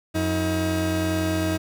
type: tone pair together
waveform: 30% pulse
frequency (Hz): 90 / 318.1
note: F#2 / D#4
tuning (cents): -47 / +38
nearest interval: octave + minor seventh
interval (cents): 2185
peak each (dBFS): -23 / -21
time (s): 0.14-1.58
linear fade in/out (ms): 20
effects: none